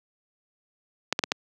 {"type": "clicks", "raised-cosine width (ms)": 0.2, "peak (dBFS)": -5, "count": 4, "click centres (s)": [1.126, 1.191, 1.238, 1.319], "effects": ["high-pass 200 Hz 12 dB/octave"]}